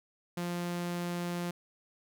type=tone; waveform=sawtooth; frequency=174.61 Hz; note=F3; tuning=in tune; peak=-29 dBFS; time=0.37-1.51 s; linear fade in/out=5 ms; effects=none